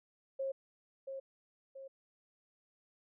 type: tone with echo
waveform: sine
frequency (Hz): 539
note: C#5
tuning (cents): -49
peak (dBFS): -34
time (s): 0.39-0.52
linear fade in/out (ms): 10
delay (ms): 680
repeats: 2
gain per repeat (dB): -6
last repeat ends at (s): 1.88
effects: none